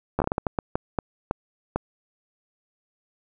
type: slowing click train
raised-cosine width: 1 ms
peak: -9 dBFS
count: 13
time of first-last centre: 0.19-1.76 s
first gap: 12 ms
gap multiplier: 1.39
effects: none